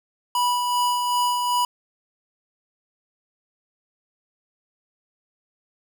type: tone with tremolo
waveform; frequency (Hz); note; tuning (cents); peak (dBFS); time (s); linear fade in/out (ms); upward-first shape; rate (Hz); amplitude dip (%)
square; 980; B5; -14; -19; 0.35-1.65; 2; sine; 2.6; 35
effects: none